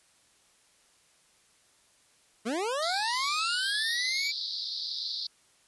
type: linear sweep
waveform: 25% pulse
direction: up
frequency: 203.9 to 2325 Hz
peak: -25 dBFS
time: 2.45-4.32 s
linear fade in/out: 20 ms
type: band-pass noise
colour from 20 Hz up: white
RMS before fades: -35 dBFS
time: 2.82-5.27 s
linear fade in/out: 5 ms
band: 3700 to 5000 Hz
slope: 96 dB/octave
effects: white hiss -64 dBFS RMS until 5.67 s + resampled to 24000 Hz